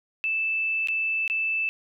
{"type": "tone with dropouts", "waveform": "sine", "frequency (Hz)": 2637, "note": "E7", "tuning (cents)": 0, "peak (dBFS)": -23, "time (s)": [0.24, 1.69], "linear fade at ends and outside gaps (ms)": 0, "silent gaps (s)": [[0.873, 0.885], [1.278, 1.299]], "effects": []}